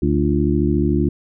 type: harmonic tone with a mistuned harmonic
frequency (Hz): 73.42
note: D2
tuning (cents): 0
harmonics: 1 / 2 / 3 / 4 / 5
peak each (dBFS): -21 / -21 / -21 / -21 / -21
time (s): 0.02-1.09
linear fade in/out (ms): 5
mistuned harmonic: 5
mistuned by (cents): -89
effects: none